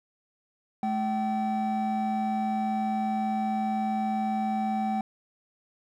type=tone pair together; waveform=triangle; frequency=215.5 / 768 Hz; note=A3 / G5; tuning=-36 / -36 cents; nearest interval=octave + minor seventh; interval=2200 cents; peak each=-25 dBFS; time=0.83-5.01 s; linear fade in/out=2 ms; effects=tanh soft clip ceiling -20 dBFS